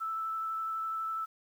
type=tone with vibrato; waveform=sine; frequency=1318.5 Hz; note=E6; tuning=in tune; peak=-32 dBFS; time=0-1.26 s; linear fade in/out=20 ms; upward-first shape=triangle; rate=12 Hz; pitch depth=11 cents each way; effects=10-bit